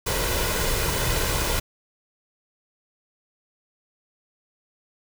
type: noise with comb filter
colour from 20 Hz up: pink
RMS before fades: -24 dBFS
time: 0.06-1.6 s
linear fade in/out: 10 ms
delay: 2 ms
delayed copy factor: +0.5
effects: none